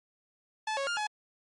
sawtooth tone with pitch steps, 867 / 551 / 1407 / 846 Hz, A5 / C#5 / F6 / G#5, -26 / -11 / +12 / +32 cents, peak -26 dBFS, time 0.67-1.07 s, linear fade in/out 5 ms, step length 100 ms, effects low-pass 7000 Hz 12 dB/octave + MP3 48 kbps

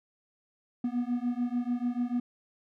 triangle beating tone pair, 240.1 / 246.9 Hz, B3 / B3, -49 / 0 cents, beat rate 6.8 Hz, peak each -29 dBFS, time 0.84-2.2 s, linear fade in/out 5 ms, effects none

